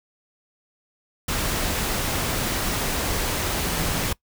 sine tone in noise, 164.81 Hz, E3, in tune, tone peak -32 dBFS, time 3.65-3.99 s, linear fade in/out 5 ms, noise pink, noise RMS -25 dBFS, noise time 1.28-4.13 s, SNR -10 dB, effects noise-tail reverb RT60 0.1 s tail -22 dB re dry

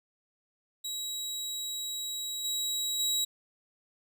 25% pulse tone with level steps, 3860 Hz, B7, 40 cents flat, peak -30 / -26 / -23 dBFS, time 0.84-3.25 s, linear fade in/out 10 ms, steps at 2.44 / 2.99 s, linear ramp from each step 10 ms, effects none

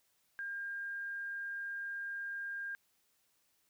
sine tone, 1606 Hz, G6, 41 cents sharp, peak -38 dBFS, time 0.39-2.75 s, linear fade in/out 0 ms, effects white hiss -75 dBFS RMS until 3.69 s

